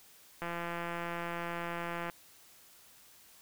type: click train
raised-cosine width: 0.5 ms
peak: -23 dBFS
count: 288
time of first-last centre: 0.42-2.098 s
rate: 171 Hz
effects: white hiss -59 dBFS RMS until 3.41 s